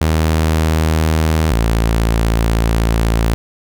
sawtooth tone pair in turn, 79.3 / 56.18 Hz, D#2 / A1, +33 / +37 cents, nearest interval tritone, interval 596 cents, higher first, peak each -8 dBFS, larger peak neither, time 0.01-1.51 / 1.51-3.34 s, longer second, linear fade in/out 0 ms, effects none

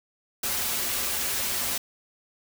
white noise with comb filter, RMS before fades -28 dBFS, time 0.43-1.78 s, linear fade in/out 5 ms, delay 6.4 ms, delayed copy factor -0.7, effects none

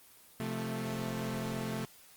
sawtooth chord, F major, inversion second, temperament equal, 130.81 / 174.61 / 220 Hz, C3 / F3 / A3, 0 / 0 / 0 cents, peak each -35 / -38 / -33 dBFS, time 0.4-1.85 s, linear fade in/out 0 ms, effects white hiss -58 dBFS RMS until 2.16 s + Opus 24 kbps

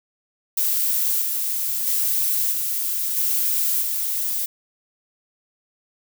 violet noise with tremolo, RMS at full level -21 dBFS, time 0.57-4.46 s, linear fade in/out 5 ms, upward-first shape square, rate 0.77 Hz, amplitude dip 30%, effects none

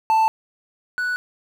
triangle tone pair in turn, 884 / 1479 Hz, A5 / F#6, +8 / -1 cents, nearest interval major sixth, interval 891 cents, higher second, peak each -12 / -19 dBFS, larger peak first, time 0.1-0.28 / 0.98-1.16 s, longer neither, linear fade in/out 0 ms, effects 8-bit

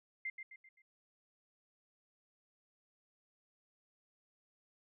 sine tone with echo, 2093 Hz, C7, in tune, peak -37 dBFS, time 0.25-0.3 s, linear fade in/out 5 ms, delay 130 ms, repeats 4, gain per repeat -7 dB, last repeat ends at 0.82 s, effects none

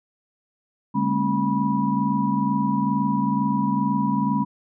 sine tone cluster, 144.4 / 203.6 / 225.8 / 271.4 / 977 Hz, D3 / G#3 / A3 / C#4 / B5, -29 / -34 / +45 / -36 / -19 cents, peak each -29 / -23 / -27 / -26 / -25 dBFS, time 0.94-4.45 s, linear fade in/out 20 ms, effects none

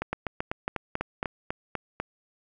two click trains, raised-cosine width 0.5 ms, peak -14 / -13 dBFS, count 9 / 5, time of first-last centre 0.02-2 / 0.13-1.229 s, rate 4.04 / 3.64 Hz, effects none

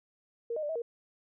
sine tone with pitch steps, 466 / 619 / 589 / 643 / 469.6 Hz, A#4 / D#5 / D5 / E5 / A#4, -1 / -9 / +5 / -43 / +13 cents, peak -31 dBFS, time 0.5-0.82 s, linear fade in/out 5 ms, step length 64 ms, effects none

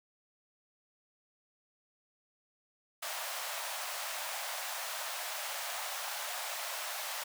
pink high-pass noise, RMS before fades -39 dBFS, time 3.02-7.24 s, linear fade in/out 10 ms, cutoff 600 Hz, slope 48 dB/octave, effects none

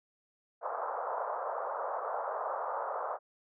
pink band-pass noise, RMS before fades -36 dBFS, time 0.61-3.19 s, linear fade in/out 50 ms, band 510 to 1300 Hz, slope 48 dB/octave, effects none

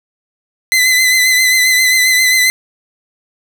sawtooth tone with vibrato, 2028 Hz, B6, 45 cents sharp, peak -5 dBFS, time 0.72-2.5 s, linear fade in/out 0 ms, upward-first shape triangle, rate 7.5 Hz, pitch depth 42 cents each way, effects none

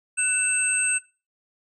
sine tone cluster, 1491 / 2647 / 8250 Hz, F#6 / E7 / C9, +13 / +7 / -25 cents, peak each -29 / -26 / -22 dBFS, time 0.17-0.99 s, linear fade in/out 20 ms, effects noise-tail reverb RT60 0.3 s tail -18 dB re dry

